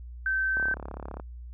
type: tone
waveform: sine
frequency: 1546 Hz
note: G6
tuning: 24 cents flat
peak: -24 dBFS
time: 0.26-0.74 s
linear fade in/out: 2 ms
type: click train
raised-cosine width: 1 ms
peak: -24 dBFS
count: 23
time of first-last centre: 0.57-1.199 s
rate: 35 Hz
effects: added 60 Hz sine -39 dBFS peak until 1.53 s